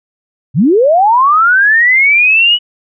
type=linear sweep; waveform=sine; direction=up; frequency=110.1 to 2960 Hz; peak=-5 dBFS; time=0.54-2.59 s; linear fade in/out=50 ms; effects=none